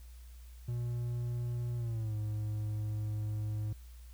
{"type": "tone with pitch glide", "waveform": "triangle", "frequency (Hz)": [120.2, 106.47], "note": ["B2", "G#2"], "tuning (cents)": [-46, 44], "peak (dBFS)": -31, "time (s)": [0.68, 3.73], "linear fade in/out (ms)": 5, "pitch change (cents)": -210, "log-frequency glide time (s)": [1.76, 2.15], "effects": ["added 60 Hz sine -48 dBFS peak until 4.13 s", "white hiss -64 dBFS RMS until 4.13 s"]}